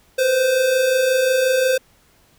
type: tone pair together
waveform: square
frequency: 493.9 / 519.5 Hz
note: B4 / C5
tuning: 0 / -12 cents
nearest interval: minor second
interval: 88 cents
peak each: -25 / -16 dBFS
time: 0.18-1.78 s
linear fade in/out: 10 ms
effects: pink hiss -56 dBFS RMS until 2.38 s